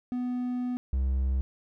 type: tone pair in turn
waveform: triangle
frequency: 248 / 65.69 Hz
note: B3 / C2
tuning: +7 / +7 cents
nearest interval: octave + major seventh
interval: 2300 cents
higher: first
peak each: -26 / -22 dBFS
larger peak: second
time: 0.12-0.77 / 0.93-1.41 s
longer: first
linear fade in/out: 0 ms
effects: none